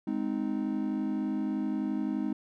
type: chord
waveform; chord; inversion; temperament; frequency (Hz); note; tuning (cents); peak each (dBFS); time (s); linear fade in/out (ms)
triangle; Ab major; none; equal with one note detuned; 207.7 / 259.2 / 311.1; Ab3 / C4 / Eb4; 0 / -16 / 0; -31; 0.07-2.33; 5
effects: none